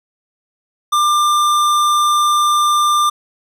sine tone with hard clipping, 1193 Hz, D6, 27 cents sharp, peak -13 dBFS, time 0.92-3.1 s, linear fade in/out 10 ms, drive 16 dB, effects none

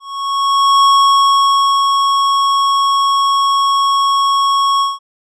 square tone with ADSR envelope, 1104 Hz, C#6, 7 cents flat, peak -7 dBFS, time 0-4.99 s, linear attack 830 ms, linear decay 1000 ms, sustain -4 dB, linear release 180 ms, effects low-pass 6000 Hz 12 dB/octave

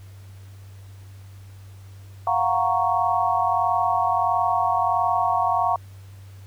sine chord, Gb major seventh, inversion third, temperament equal, 698.5 / 740 / 932.3 / 1108.7 Hz, F5 / Gb5 / Bb5 / Db6, 0 / 0 / 0 / 0 cents, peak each -24 dBFS, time 2.27-5.76 s, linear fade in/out 2 ms, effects added 97 Hz sine -40 dBFS peak until 6.46 s + pink hiss -55 dBFS RMS until 6.46 s

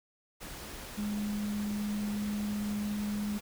sine tone in noise, 207.7 Hz, G#3, in tune, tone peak -31 dBFS, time 0.97-3.39 s, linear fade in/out 20 ms, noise pink, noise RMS -44 dBFS, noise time 0.4-3.41 s, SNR +10 dB, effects none

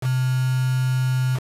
sine tone with quantisation, 128.5 Hz, C3, 31 cents flat, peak -18 dBFS, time 0.01-1.4 s, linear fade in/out 50 ms, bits 5, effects resampled to 32000 Hz

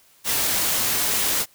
white noise, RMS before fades -22 dBFS, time 0.24-1.46 s, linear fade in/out 50 ms, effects white hiss -56 dBFS RMS until 1.54 s

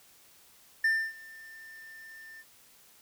triangle tone with ADSR envelope, 1791 Hz, A6, 30 cents sharp, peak -20 dBFS, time 0.84-2.44 s, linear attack 5 ms, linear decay 280 ms, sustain -24 dB, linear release 41 ms, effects white hiss -59 dBFS RMS until 3.01 s

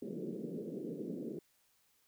pink band-pass noise, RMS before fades -42 dBFS, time 0.02-1.39 s, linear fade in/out 2 ms, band 170 to 480 Hz, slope 48 dB/octave, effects white hiss -73 dBFS RMS until 2.07 s

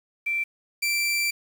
sine / sawtooth tone pair in turn, 2345 / 2345 Hz, D7 / D7, -3 / -3 cents, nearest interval unison, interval 0 cents, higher neither, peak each -23 / -19 dBFS, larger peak second, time 0.26-0.44 / 0.82-1.31 s, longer second, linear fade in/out 10 ms, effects 8-bit

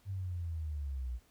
sine linear sweep, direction down, 99 to 58.27 Hz, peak -35 dBFS, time 0.05-1.2 s, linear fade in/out 50 ms, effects pink hiss -68 dBFS RMS until 1.3 s

